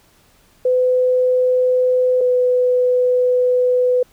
sine tone pair in turn, 505 / 499.2 Hz, B4 / B4, +39 / +19 cents, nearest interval unison, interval 20 cents, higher first, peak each -12 dBFS, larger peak neither, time 0.65-2.21 / 2.21-4.03 s, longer second, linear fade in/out 5 ms, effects pink hiss -54 dBFS RMS until 4.12 s

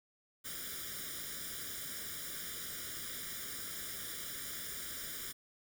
white noise with comb filter, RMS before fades -43 dBFS, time 0.44-5.33 s, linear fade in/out 20 ms, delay 0.57 ms, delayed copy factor +0.95, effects none

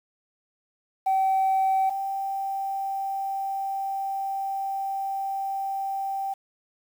sine tone pair in turn, 768 / 781.4 Hz, G5 / G5, -36 / -6 cents, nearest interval unison, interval 30 cents, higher second, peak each -18 / -26 dBFS, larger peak first, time 1.06-1.9 / 1.9-6.34 s, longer second, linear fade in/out 10 ms, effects tanh soft clip ceiling -17 dBFS + 8-bit

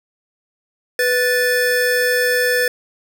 square tone pair together, 493.9 / 1754.5 Hz, B4 / A6, 0 / -5 cents, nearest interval octave + minor seventh, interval 2195 cents, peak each -18 dBFS, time 0.99-2.68 s, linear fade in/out 2 ms, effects none

